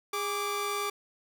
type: tone pair together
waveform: sawtooth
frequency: 409.2 / 1169.5 Hz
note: G#4 / D6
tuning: -26 / -8 cents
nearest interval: octave + tritone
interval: 1818 cents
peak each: -30 / -28 dBFS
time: 0.13-0.9 s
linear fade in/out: 5 ms
effects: none